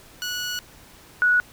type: tone pair in turn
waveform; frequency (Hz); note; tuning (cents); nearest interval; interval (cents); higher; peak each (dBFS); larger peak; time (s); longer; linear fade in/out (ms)
15% pulse / sine; 1467 / 1467; F#6 / F#6; -15 / -15; unison; 0; neither; -20 / -15; second; 0.22-0.59 / 1.22-1.4; first; 0
effects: pink hiss -49 dBFS RMS until 1.52 s